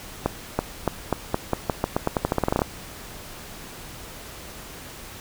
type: accelerating click train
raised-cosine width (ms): 1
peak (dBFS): -6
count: 20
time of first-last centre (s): 0.26-2.618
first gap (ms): 330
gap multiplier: 0.87
effects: pink hiss -40 dBFS RMS until 5.2 s